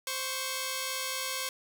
5% pulse tone pair together, 522.5 / 1108.7 Hz, C5 / C#6, -2 / 0 cents, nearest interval octave + minor second, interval 1302 cents, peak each -23 dBFS, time 0.07-1.49 s, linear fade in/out 2 ms, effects none

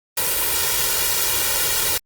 white noise with comb filter, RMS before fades -20 dBFS, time 0.17-1.98 s, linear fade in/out 5 ms, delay 2.1 ms, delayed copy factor +0.9, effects Opus 32 kbps

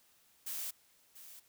blue noise with echo, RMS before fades -40 dBFS, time 0.46-0.71 s, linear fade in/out 10 ms, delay 690 ms, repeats 1, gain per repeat -13 dB, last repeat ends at 1.4 s, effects white hiss -68 dBFS RMS until 1.48 s

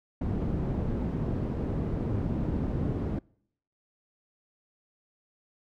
white low-pass noise, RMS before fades -30 dBFS, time 0.21-3.19 s, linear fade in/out 5 ms, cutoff 230 Hz, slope 12 dB/octave, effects noise-tail reverb RT60 0.7 s tail -26 dB re dry

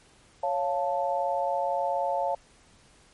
sine chord, Db augmented, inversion none, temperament equal, 554.4 / 698.5 / 880 Hz, Db5 / F5 / A5, 0 / 0 / 0 cents, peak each -29 dBFS, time 0.43-2.35 s, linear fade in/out 5 ms, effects pink hiss -58 dBFS RMS until 3.13 s + MP3 48 kbps

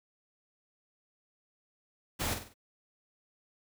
pink noise with echo, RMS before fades -33 dBFS, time 2.19-2.35 s, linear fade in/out 20 ms, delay 48 ms, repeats 4, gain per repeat -7 dB, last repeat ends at 2.542 s, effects none

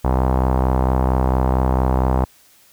sawtooth tone with low-pass filter, 64.4 Hz, C2, 27 cents flat, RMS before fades -17 dBFS, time 0.04-2.25 s, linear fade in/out 10 ms, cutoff 910 Hz, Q 2.5, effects white hiss -52 dBFS RMS until 2.72 s

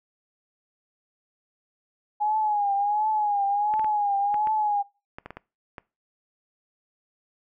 sine tone with vibrato, 830.6 Hz, G#5, in tune, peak -21 dBFS, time 2.2-4.83 s, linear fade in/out 20 ms, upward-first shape triangle, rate 1.4 Hz, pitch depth 85 cents each way
clicks, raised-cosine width 0.5 ms, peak -22 dBFS, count 10, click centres 3.739 / 3.795 / 3.845 / 4.343 / 4.472 / 5.185 / 5.26 / 5.306 / 5.37 / 5.782 s
effects noise-tail reverb RT60 0.3 s tail -23 dB re dry

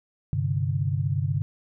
sine chord, G suspended fourth, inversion none, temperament equal with one note detuned, 98 / 130.44 / 146.83 Hz, G2 / C3 / D3, 0 / -5 / 0 cents, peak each -27 dBFS, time 0.33-1.42 s, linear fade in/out 0 ms, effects none

